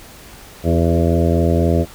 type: harmonic tone with a mistuned harmonic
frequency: 83.9 Hz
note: E2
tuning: 31 cents sharp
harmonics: 1 / 2 / 3 / 4 / 5 / 6 / 7 / 8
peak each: -16 / -19 / -21 / -22 / -23 / -24 / -24 / -25 dBFS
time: 0.63-1.86 s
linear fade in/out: 50 ms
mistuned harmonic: 5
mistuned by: -19 cents
effects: pink hiss -40 dBFS RMS until 1.94 s

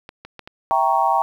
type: clicks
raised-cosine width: 0.3 ms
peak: -20 dBFS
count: 4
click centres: 0.091 / 0.25 / 0.393 / 0.475 s
type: chord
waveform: sine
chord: E diminished seventh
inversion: none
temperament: equal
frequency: 659.3 / 784 / 932.3 / 1108.7 Hz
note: E5 / G5 / Bb5 / Db6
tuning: 0 / 0 / 0 / 0 cents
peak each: -24 / -19 / -19 / -22 dBFS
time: 0.71-1.22 s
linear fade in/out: 0 ms
effects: 8-bit

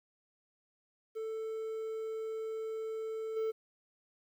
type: tone with level steps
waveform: triangle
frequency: 442.1 Hz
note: A4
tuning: 8 cents sharp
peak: -34 / -29 dBFS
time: 1.15-3.52 s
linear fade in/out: 20 ms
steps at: 3.36 s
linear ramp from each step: 10 ms
effects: 11-bit

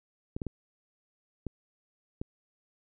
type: clicks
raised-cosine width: 3 ms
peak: -21 dBFS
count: 5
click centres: 0.365 / 0.418 / 0.467 / 1.467 / 2.215 s
effects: none

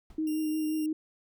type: noise with exponential decay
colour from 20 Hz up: brown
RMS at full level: -45 dBFS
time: 0.1-0.32 s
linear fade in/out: 2 ms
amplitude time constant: 47 ms
type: tone with vibrato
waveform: sine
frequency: 311.1 Hz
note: D#4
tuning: in tune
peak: -27 dBFS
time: 0.18-0.93 s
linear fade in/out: 5 ms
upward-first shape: triangle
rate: 5.7 Hz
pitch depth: 24 cents each way
type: tone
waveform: 5% pulse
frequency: 2794 Hz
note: F7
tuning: in tune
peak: -34 dBFS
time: 0.27-0.86 s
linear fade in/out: 2 ms
effects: none

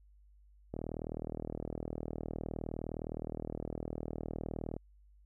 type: click train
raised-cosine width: 2 ms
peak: -25 dBFS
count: 160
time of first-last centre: 0.74-4.765 s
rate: 39.5 Hz
effects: added 50 Hz sine -59 dBFS peak until 5.25 s

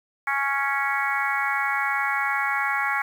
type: harmonic tone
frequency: 277.2 Hz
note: C#4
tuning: in tune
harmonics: 3 / 4 / 5 / 6 / 7 / 8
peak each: -29 / -29 / -29 / -29 / -29 / -29 dBFS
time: 0.27-3.02 s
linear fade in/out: 5 ms
effects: 8-bit

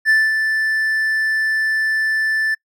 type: tone with ADSR envelope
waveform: triangle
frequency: 1760 Hz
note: A6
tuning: in tune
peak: -8 dBFS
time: 0.05-2.55 s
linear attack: 44 ms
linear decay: 220 ms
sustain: -6 dB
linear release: 12 ms
effects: noise-tail reverb RT60 0.1 s tail -25 dB re dry

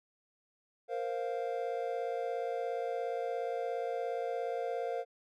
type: chord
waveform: triangle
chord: Bb suspended second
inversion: none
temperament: equal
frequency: 466.2 / 523.3 / 698.5 Hz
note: Bb4 / C5 / F5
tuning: 0 / 0 / 0 cents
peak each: -35 / -36 / -36 dBFS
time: 0.88-5.05 s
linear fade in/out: 50 ms
effects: none

